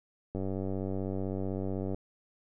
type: click train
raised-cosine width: 2 ms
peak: -22 dBFS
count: 154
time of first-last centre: 0.35-1.945 s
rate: 95.9 Hz
effects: none